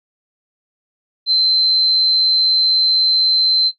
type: tone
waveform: sine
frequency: 4092 Hz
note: C8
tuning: 39 cents flat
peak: -11 dBFS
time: 1.26-3.72 s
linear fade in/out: 50 ms
effects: noise-tail reverb RT60 0.1 s tail -18 dB re dry